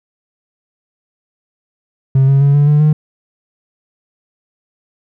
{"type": "tone with pitch steps", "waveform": "triangle", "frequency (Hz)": [134, 137.45, 140.99, 144.62, 148.34, 152.16], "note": ["C3", "C#3", "C#3", "D3", "D3", "D#3"], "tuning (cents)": [42, -14, 30, -26, 18, -38], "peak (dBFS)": -4, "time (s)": [2.15, 2.93], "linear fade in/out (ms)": 5, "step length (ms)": 130, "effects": ["tanh soft clip ceiling -1 dBFS"]}